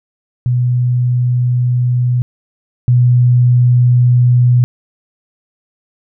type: tone pair in turn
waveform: sine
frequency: 123.6 / 123.14 Hz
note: B2 / B2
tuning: +2 / -5 cents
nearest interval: unison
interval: 7 cents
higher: first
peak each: -10 / -6 dBFS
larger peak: second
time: 0.46-2.22 / 2.88-4.64 s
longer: neither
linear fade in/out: 0 ms
effects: none